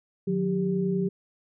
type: tone cluster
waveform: sine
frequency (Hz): 152.5 / 182.8 / 394.3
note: D#3 / F#3 / G4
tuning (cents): -34 / -21 / +10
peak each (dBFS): -34 / -25 / -28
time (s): 0.27-1.09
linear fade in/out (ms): 10
effects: none